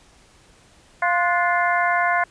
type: harmonic tone with a mistuned harmonic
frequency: 349.2 Hz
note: F4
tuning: in tune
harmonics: 2 / 3 / 4 / 5 / 6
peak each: -21 / -23 / -24 / -25 / -26 dBFS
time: 1.02-2.24 s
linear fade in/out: 5 ms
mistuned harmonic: 4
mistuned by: +72 cents
effects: pink hiss -53 dBFS RMS until 2.3 s + resampled to 22050 Hz